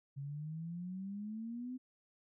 sine exponential sweep, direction up, 136.6 to 258.6 Hz, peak -40 dBFS, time 0.16-1.78 s, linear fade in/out 20 ms, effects none

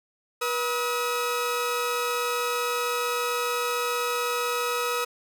sawtooth tone pair together, 483.4 / 1277.2 Hz, B4 / D#6, -37 / +45 cents, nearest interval octave + perfect fourth, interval 1682 cents, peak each -24 dBFS, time 0.41-5.05 s, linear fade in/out 10 ms, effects none

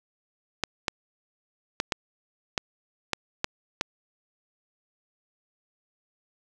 clicks, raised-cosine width 0.2 ms, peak -7 dBFS, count 8, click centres 0.637 / 0.882 / 1.801 / 1.922 / 2.578 / 3.133 / 3.444 / 3.811 s, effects none

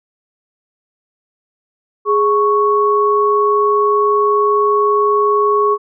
sine tone pair together, 415.3 / 1108.7 Hz, G#4 / C#6, 0 / 0 cents, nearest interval octave + perfect fourth, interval 1700 cents, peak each -13 dBFS, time 2.05-5.78 s, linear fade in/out 50 ms, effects none

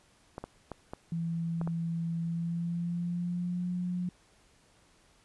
clicks, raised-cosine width 1 ms, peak -24 dBFS, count 6, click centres 0.381 / 0.44 / 0.717 / 0.935 / 1.614 / 1.675 s
sine tone with pitch glide, 166.8 to 178.77 Hz, E3 to F3, +21 to +41 cents, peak -30 dBFS, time 1.12-4.09 s, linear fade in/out 2 ms, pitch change +120 cents, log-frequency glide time 2.21-3.69 s
effects pink hiss -64 dBFS RMS until 5.24 s + resampled to 24000 Hz

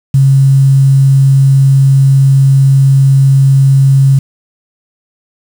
sine tone with quantisation, 135.9 Hz, C#3, 34 cents flat, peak -3 dBFS, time 0.14-4.19 s, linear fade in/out 5 ms, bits 5, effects none

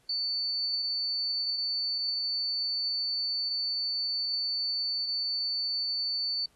sine tone, 4500 Hz, C#8, 25 cents sharp, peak -28 dBFS, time 0.09-6.46 s, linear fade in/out 5 ms, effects pink hiss -67 dBFS RMS until 6.55 s + AAC 32 kbps

